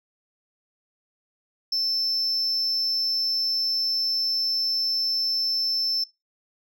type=tone; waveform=sine; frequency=5310 Hz; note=E8; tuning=12 cents sharp; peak=-19 dBFS; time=1.72-6.04 s; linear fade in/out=5 ms; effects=noise-tail reverb RT60 0.2 s tail -22 dB re dry + tanh soft clip ceiling -21 dBFS